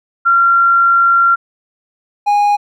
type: tone pair in turn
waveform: sine / triangle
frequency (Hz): 1375 / 822.3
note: F6 / G#5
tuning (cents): -27 / -17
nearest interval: major sixth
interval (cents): 890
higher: first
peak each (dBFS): -7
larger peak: neither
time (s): 0.25-1.36 / 2.26-2.57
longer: first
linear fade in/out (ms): 20
effects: none